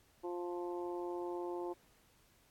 harmonic tone, 175.7 Hz, F3, 11 cents sharp, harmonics 2 / 3 / 4 / 5 / 6, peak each -39 / -48 / -50 / -47 / -54 dBFS, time 0.23-1.74 s, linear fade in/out 20 ms, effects pink hiss -69 dBFS RMS until 2.5 s + AAC 64 kbps

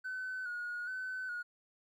triangle tone with vibrato, 1480 Hz, F#6, in tune, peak -34 dBFS, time 0.04-1.43 s, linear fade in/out 20 ms, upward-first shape square, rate 1.2 Hz, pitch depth 41 cents each way, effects tanh soft clip ceiling -34 dBFS

